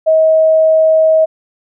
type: tone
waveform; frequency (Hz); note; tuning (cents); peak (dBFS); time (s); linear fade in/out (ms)
sine; 636; D#5; +38; -6; 0.06-1.26; 20
effects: none